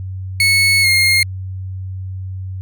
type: tone with pitch glide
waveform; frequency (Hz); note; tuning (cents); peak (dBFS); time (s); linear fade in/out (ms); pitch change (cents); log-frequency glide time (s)
30% pulse; 2200 to 2135; C#7 to C7; -14 to +34; -8; 0.4-1.23; 2; -52; 0.82-0.87
effects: added 94 Hz sine -23 dBFS peak until 2.61 s